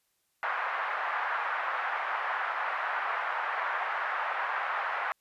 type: band-pass noise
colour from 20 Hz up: white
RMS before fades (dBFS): -32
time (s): 0.43-5.12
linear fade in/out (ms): 0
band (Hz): 730 to 1700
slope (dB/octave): 24
effects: white hiss -75 dBFS RMS until 5.2 s + resampled to 32000 Hz